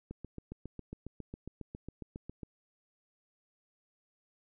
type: click train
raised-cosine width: 3 ms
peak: -29 dBFS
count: 18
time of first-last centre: 0.11-2.432 s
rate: 7.32 Hz
effects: none